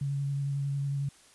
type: tone with vibrato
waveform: sine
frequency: 140 Hz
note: C#3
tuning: 18 cents sharp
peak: -28 dBFS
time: 0.01-1.09 s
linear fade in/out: 5 ms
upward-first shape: square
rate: 11 Hz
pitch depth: 12 cents each way
effects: white hiss -58 dBFS RMS until 1.34 s + resampled to 24000 Hz